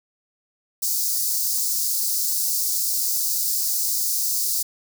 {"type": "high-pass noise", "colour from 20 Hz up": "white", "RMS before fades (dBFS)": -23, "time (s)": [0.82, 4.63], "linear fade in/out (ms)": 10, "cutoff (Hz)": 4500, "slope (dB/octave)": 48, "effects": []}